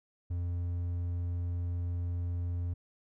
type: tone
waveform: triangle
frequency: 87.31 Hz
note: F2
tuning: in tune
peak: -29 dBFS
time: 0.3-2.74 s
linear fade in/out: 10 ms
effects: none